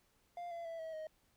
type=tone with pitch steps; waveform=triangle; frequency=698.5 / 679.8 / 661.6 / 643.9 / 626.6 Hz; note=F5 / F5 / E5 / E5 / D#5; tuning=0 / -47 / +6 / -41 / +12 cents; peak=-40 dBFS; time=0.37-1.07 s; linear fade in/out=2 ms; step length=140 ms; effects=pink hiss -74 dBFS RMS until 1.36 s